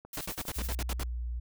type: click train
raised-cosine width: 1 ms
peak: -33 dBFS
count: 5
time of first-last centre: 0.05-0.587 s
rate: 7.45 Hz
type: noise with tremolo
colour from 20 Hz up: blue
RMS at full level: -39 dBFS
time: 0.13-0.75 s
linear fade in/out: 2 ms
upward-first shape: sine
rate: 12 Hz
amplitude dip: 85%
type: noise bursts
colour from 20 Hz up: pink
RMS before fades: -36 dBFS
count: 9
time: 0.17-1.034 s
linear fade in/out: 2 ms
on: 40 ms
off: 63 ms
type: tone with pitch glide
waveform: sine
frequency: 60.7 to 59.49 Hz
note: B1 to A#1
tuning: -29 to +36 cents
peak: -32 dBFS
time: 0.56-1.4 s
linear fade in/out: 10 ms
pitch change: -35 cents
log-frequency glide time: 0.76-1.28 s
effects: none